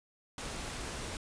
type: noise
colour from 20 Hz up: pink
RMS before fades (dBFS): -40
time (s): 0.38-1.17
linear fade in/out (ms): 2
effects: resampled to 22050 Hz